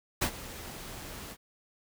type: noise with ADSR envelope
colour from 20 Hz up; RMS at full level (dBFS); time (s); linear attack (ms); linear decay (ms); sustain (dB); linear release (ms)
pink; -26; 0.21-1.37; 14; 76; -17; 57
effects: none